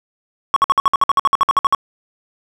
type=tone bursts; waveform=triangle; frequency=1108.7 Hz; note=C#6; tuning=in tune; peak=-7 dBFS; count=16; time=0.54-1.748 s; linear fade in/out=0 ms; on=23 ms; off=56 ms; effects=none